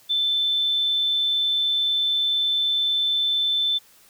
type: tone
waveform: sine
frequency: 3531 Hz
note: A7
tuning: 5 cents sharp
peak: -19 dBFS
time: 0.09-3.79 s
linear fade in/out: 20 ms
effects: white hiss -54 dBFS RMS until 4.09 s